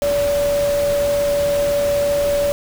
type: tone in noise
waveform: sine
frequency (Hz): 574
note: D5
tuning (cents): -40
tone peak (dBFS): -15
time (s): 0.02-2.52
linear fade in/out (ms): 0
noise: pink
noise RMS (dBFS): -28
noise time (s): 0.02-2.52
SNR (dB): +10
effects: none